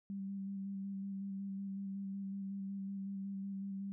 sine tone with vibrato, 196 Hz, G3, in tune, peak -39 dBFS, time 0.1-3.92 s, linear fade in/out 0 ms, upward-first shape square, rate 5.4 Hz, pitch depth 15 cents each way, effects none

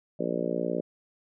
harmonic tone, 59 Hz, A#1, 22 cents sharp, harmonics 3 / 4 / 5 / 6 / 7 / 8 / 9 / 10, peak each -35 / -35 / -35 / -35 / -35 / -35 / -35 / -35 dBFS, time 0.19-0.81 s, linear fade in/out 10 ms, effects none

